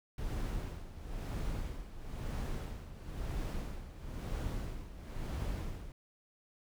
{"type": "noise with tremolo", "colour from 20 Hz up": "brown", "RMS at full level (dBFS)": -36, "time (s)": [0.18, 5.92], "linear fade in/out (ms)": 2, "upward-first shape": "sine", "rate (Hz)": 1, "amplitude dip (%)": 75, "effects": []}